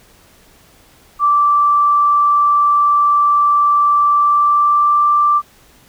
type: tone with pitch glide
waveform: sine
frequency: 1168 to 1176.8 Hz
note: D6 to D6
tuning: -10 to +3 cents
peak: -9 dBFS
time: 1.19-5.42 s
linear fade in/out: 50 ms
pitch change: +13 cents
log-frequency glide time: 4.13-5.06 s
effects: pink hiss -48 dBFS RMS until 5.88 s